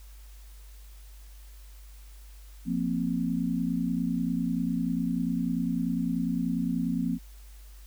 sine chord, F suspended fourth, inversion none, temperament equal with one note detuned, 174.61 / 231.5 / 261.6 Hz, F3 / Bb3 / C4, 0 / -12 / 0 cents, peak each -30 dBFS, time 2.65-7.19 s, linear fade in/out 50 ms, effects added 50 Hz sine -45 dBFS peak until 7.86 s + white hiss -58 dBFS RMS until 7.86 s

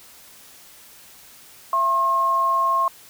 sine tone pair together, 672 / 1073.5 Hz, E5 / C6, +33 / +44 cents, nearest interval minor sixth, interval 811 cents, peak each -28 / -17 dBFS, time 1.73-2.88 s, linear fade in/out 2 ms, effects white hiss -47 dBFS RMS until 3.09 s

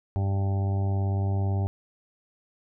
harmonic tone, 98 Hz, G2, in tune, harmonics 1 / 2 / 3 / 4 / 6 / 7 / 8 / 9, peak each -23 / -36 / -41 / -39 / -43 / -43 / -41 / -49 dBFS, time 0.16-1.67 s, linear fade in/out 0 ms, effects none

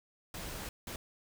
pink noise bursts at uneven times, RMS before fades -42 dBFS, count 2, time 0.34-0.69 / 0.87-0.96 s, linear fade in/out 2 ms, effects none

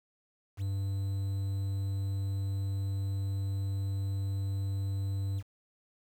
triangle tone with quantisation, 98 Hz, G2, in tune, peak -28 dBFS, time 0.57-5.43 s, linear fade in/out 50 ms, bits 9, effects none

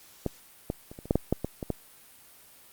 clicks, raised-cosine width 2 ms, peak -14 / -15 / -29 / -28 / -28 / -9 / -9 / -10 / -16 / -20 / -14 dBFS, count 11, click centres 0.263 / 0.701 / 0.915 / 0.989 / 1.056 / 1.109 / 1.156 / 1.326 / 1.446 / 1.628 / 1.703 s, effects white hiss -54 dBFS RMS until 2.72 s + Opus 48 kbps

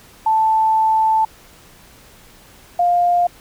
sine tone pair in turn, 880 / 703.3 Hz, A5 / F5, 0 / +12 cents, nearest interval major third, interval 388 cents, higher first, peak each -12 dBFS, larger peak neither, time 0.26-1.25 / 2.79-3.27 s, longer first, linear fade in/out 5 ms, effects pink hiss -46 dBFS RMS until 3.4 s

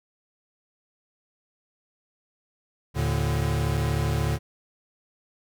square tone cluster, 75.9 / 112.8 / 145.8 Hz, D#2 / A2 / D3, -42 / +44 / -12 cents, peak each -28 dBFS, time 2.94-4.39 s, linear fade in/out 50 ms, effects none

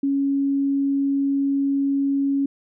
sine tone, 277.2 Hz, C#4, in tune, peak -18 dBFS, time 0.03-2.46 s, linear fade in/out 5 ms, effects none

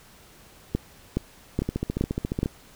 two click trains, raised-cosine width 3 ms, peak -10 / -13 dBFS, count 5 / 13, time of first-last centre 0.75-2.431 / 1.62-2.459 s, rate 2.38 / 14.3 Hz, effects pink hiss -52 dBFS RMS until 2.75 s

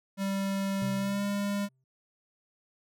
square tone with pitch glide, 195.6 to 201.8 Hz, G3 to G#3, -4 to -49 cents, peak -29 dBFS, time 0.17-1.69 s, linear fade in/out 50 ms, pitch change +55 cents, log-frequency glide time 0.95-1.23 s
triangle tone with exponential decay, 130.81 Hz, C3, in tune, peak -30 dBFS, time 0.82-1.84 s, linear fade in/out 2 ms, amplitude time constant 220 ms
effects none

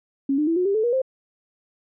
sine tone with pitch steps, 274.6 / 301.2 / 330.4 / 362.3 / 397.4 / 435.9 / 478.1 / 524.4 Hz, C#4 / D4 / E4 / F#4 / G4 / A4 / A#4 / C5, -16 / +44 / +4 / -36 / +24 / -16 / +44 / +4 cents, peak -18 dBFS, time 0.29-1.018 s, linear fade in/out 5 ms, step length 91 ms, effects none

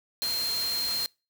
sine tone in noise, 4186 Hz, C8, in tune, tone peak -27 dBFS, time 0.22-1.06 s, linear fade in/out 0 ms, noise white, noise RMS -35 dBFS, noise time 0.22-1.06 s, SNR +5 dB, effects noise-tail reverb RT60 0.3 s tail -26 dB re dry

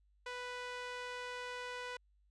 sawtooth tone with band-pass filter, 494.6 Hz, B4, 3 cents sharp, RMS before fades -44 dBFS, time 0.26-1.97 s, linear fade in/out 5 ms, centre 1900 Hz, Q 0.68, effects added 50 Hz sine -68 dBFS peak until 2.3 s + resampled to 24000 Hz

